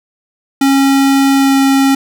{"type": "tone with pitch glide", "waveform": "square", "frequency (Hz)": [273.4, 271.8], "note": ["C#4", "C#4"], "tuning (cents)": [-24, -34], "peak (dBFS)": -8, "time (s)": [0.61, 1.95], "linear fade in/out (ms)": 5, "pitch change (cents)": -10, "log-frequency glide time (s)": [1.35, 1.56], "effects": []}